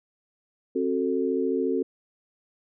sine chord, F# diminished, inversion second, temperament just, 266.4 / 370 / 444 Hz, C4 / F#4 / A4, +31 / 0 / +16 cents, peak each -27 dBFS, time 0.75-1.83 s, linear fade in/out 10 ms, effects none

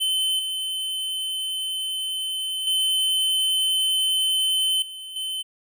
square tone with level steps, 3061 Hz, G7, 42 cents flat, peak -21 / -26 / -20 / -35 / -27 dBFS, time 0-5.43 s, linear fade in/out 20 ms, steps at 0.39 / 2.67 / 4.82 / 5.16 s, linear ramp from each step 2 ms, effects none

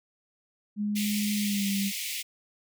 sine tone with pitch glide, 207.7 to 198.09 Hz, G#3 to G3, 0 to +18 cents, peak -26 dBFS, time 0.76-1.92 s, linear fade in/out 50 ms, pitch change -82 cents, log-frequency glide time 1.39-1.67 s
pink high-pass noise, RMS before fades -34 dBFS, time 0.95-2.23 s, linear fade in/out 20 ms, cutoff 2000 Hz, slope 96 dB/octave
effects none

